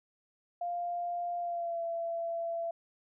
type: tone with pitch glide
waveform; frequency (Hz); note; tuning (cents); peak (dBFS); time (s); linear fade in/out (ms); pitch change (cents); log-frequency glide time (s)
sine; 698.5 to 672.8; F5 to E5; 0 to +35; -32; 0.61-2.71; 5; -65; 1.39-1.82
effects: none